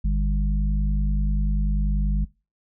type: harmonic tone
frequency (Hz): 50.3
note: G1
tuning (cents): +45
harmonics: 1 / 3 / 4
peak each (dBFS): -19 / -29 / -31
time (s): 0.04-2.25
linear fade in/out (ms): 10
effects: noise-tail reverb RT60 0.3 s tail -23 dB re dry

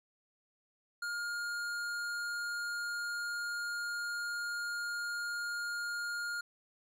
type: tone with hard clipping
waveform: triangle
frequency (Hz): 1417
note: F6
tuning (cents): +25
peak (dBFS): -37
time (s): 1.02-6.41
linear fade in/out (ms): 5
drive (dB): 17
effects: none

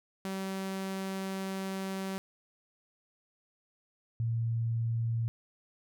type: tone pair in turn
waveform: sawtooth / sine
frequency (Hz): 192 / 115.12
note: G3 / A#2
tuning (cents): -36 / -21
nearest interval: major sixth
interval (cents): 885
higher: first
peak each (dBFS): -30 / -28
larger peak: second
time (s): 0.25-2.18 / 4.2-5.28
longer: first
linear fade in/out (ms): 0
effects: none

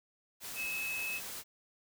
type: tone in noise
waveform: sine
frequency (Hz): 2587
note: E7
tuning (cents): -33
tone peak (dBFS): -35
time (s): 0.55-1.21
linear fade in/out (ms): 50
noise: white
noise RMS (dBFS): -43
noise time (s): 0.4-1.44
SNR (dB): +5
effects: none

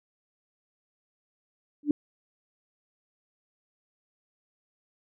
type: tone with exponential growth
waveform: sine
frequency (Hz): 293.4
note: D4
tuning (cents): -2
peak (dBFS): -15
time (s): 1.83-1.91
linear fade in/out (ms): 2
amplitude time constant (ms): 17
effects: none

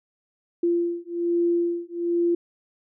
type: beating tone pair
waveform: sine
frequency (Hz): 343.3 / 344.5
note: F4 / F4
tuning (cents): -30 / -24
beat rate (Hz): 1.2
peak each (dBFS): -24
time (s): 0.63-2.35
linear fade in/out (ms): 5
effects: none

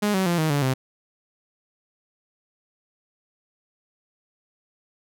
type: tone with pitch steps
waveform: sawtooth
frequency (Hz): 207.7 / 189.36 / 172.65 / 157.41 / 143.51 / 130.84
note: G#3 / F#3 / F3 / D#3 / D3 / C3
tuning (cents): 0 / +40 / -20 / +20 / -40 / 0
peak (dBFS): -16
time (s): 0.02-0.74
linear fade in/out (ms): 10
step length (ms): 120
effects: none

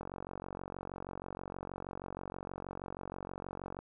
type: click train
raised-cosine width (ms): 1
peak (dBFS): -27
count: 176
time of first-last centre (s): 0.01-3.79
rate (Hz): 46.3
effects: none

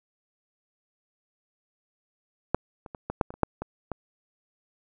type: clicks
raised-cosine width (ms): 1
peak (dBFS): -7 / -27 / -23 / -16 / -7 / -23 / -30 / -6 / -18 / -17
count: 10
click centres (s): 2.546 / 2.862 / 2.948 / 3.1 / 3.212 / 3.305 / 3.34 / 3.433 / 3.62 / 3.917
effects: none

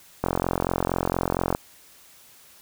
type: click train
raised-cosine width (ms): 1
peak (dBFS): -8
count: 59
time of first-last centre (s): 0.24-1.549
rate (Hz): 44.3
effects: white hiss -52 dBFS RMS until 2.61 s

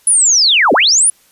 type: linear two-way sweep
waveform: sine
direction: down then up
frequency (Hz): 10220 to 220 to 10220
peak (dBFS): -7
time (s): 0.07-1.1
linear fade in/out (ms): 2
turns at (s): 0.73
effects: white hiss -51 dBFS RMS until 1.31 s + resampled to 32000 Hz

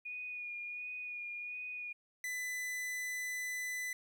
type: tone with vibrato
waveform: sine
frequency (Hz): 2453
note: D#7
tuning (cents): -25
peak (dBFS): -40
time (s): 0.05-1.93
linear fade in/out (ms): 10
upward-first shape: sine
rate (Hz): 1.4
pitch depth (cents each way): 23
type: tone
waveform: 45% pulse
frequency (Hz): 2000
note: B6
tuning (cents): +21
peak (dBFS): -37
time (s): 2.24-3.93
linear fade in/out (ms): 2
effects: 13-bit

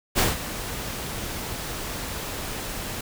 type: noise with ADSR envelope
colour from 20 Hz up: pink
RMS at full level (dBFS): -19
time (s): 0.15-3.01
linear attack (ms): 37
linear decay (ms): 170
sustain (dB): -13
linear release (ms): 5
effects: none

